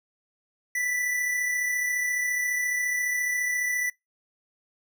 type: tone pair together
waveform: square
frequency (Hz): 1975.5 / 2010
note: B6 / B6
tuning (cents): 0 / +30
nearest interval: unison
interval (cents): 30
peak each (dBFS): -26 / -38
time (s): 0.75-3.9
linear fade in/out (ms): 5
effects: noise-tail reverb RT60 0.2 s tail -25 dB re dry